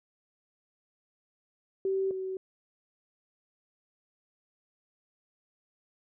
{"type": "tone pair in turn", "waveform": "sine", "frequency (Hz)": [384.9, 377.9], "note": ["G4", "F#4"], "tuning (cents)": [-32, 37], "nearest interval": "unison", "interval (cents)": 31, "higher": "first", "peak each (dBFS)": [-26, -32], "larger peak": "first", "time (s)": [[1.85, 2.11], [2.11, 2.37]], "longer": "neither", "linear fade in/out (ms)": 2, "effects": []}